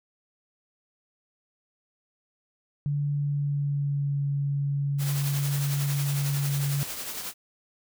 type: tone with pitch glide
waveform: sine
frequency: 144.4 to 141.27 Hz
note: D3 to C#3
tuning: -29 to +33 cents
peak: -24 dBFS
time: 2.86-6.83 s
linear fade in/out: 0 ms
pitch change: -38 cents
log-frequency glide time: 3.08-4.22 s
type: noise with tremolo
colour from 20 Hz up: white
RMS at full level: -33 dBFS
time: 4.98-7.34 s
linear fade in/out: 50 ms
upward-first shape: triangle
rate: 11 Hz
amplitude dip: 50%
effects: none